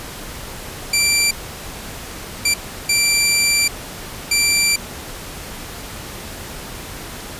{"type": "tone bursts at uneven times", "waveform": "15% pulse", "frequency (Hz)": 2351, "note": "D7", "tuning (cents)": 1, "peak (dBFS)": -7, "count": 4, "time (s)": [[0.93, 1.31], [2.45, 2.54], [2.89, 3.68], [4.31, 4.76]], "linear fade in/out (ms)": 5, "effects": ["pink hiss -32 dBFS RMS until 7.39 s", "resampled to 32000 Hz"]}